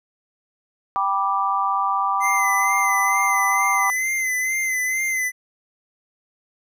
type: chord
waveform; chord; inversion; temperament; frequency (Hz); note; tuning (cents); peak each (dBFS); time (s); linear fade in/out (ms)
sine; G major; none; just; 784 / 980 / 1176; G5 / B5 / D6; 0 / -14 / +2; -24 / -24 / -21; 0.96-3.9; 0
type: tone with vibrato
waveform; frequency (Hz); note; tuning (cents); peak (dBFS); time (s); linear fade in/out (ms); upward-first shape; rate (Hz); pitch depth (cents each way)
square; 2051; C7; -35; -21; 2.2-5.32; 50; sine; 2.2; 43
effects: none